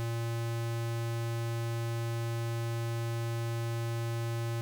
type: tone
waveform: square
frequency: 116 Hz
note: A#2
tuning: 8 cents flat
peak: -32 dBFS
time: 0-4.61 s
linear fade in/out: 0 ms
effects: none